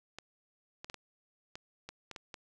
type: clicks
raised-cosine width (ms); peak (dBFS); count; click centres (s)
0.2; -26; 9; 0.186 / 0.845 / 0.899 / 0.943 / 1.555 / 1.89 / 2.113 / 2.162 / 2.342
effects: none